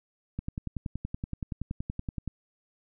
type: click train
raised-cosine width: 5 ms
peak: -20 dBFS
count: 21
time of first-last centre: 0.39-2.277 s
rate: 10.6 Hz
effects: none